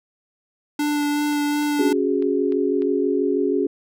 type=tone with vibrato; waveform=square; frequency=293.7 Hz; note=D4; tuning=in tune; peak=-20 dBFS; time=0.79-1.93 s; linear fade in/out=5 ms; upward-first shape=sine; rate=2.7 Hz; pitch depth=11 cents each way
type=click train; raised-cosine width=0.3 ms; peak=-26 dBFS; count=7; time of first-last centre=1.03-2.821 s; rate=3.35 Hz
type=chord; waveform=sine; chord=C# suspended fourth; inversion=none; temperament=just; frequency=277.2 / 369.6 / 415.8 Hz; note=C#4 / F#4 / G#4; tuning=0 / -2 / +2 cents; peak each=-22 dBFS; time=1.79-3.67 s; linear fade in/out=5 ms
effects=none